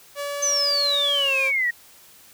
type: tone with pitch glide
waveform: sawtooth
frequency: 572 to 536.8 Hz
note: D5 to C5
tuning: -46 to +44 cents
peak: -23 dBFS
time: 0.15-1.52 s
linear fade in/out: 50 ms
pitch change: -110 cents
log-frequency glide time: 1.14-1.35 s
type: exponential sweep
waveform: sine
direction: down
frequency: 6260 to 1860 Hz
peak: -19 dBFS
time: 0.42-1.71 s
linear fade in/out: 10 ms
effects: white hiss -50 dBFS RMS until 2.33 s